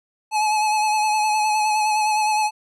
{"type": "tone with vibrato", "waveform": "square", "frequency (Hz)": 854, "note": "G#5", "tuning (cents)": 48, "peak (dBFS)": -18, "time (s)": [0.31, 2.51], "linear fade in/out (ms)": 50, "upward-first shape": "sine", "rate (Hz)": 9.7, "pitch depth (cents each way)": 29, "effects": ["resampled to 24000 Hz"]}